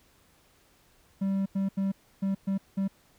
triangle tone bursts at uneven times, 194.6 Hz, G3, 12 cents flat, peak -23 dBFS, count 6, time 1.21-1.46 / 1.55-1.69 / 1.77-1.92 / 2.22-2.35 / 2.47-2.58 / 2.77-2.88 s, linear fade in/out 10 ms, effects pink hiss -63 dBFS RMS until 3.18 s

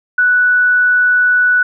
sine tone, 1480 Hz, F#6, in tune, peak -8 dBFS, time 0.18-1.63 s, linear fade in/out 5 ms, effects none

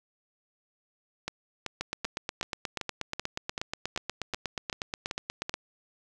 two click trains, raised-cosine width 0.2 ms, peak -15 / -14 dBFS, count 12 / 32, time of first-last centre 1.28-5.495 / 1.81-5.54 s, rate 2.61 / 8.31 Hz, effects none

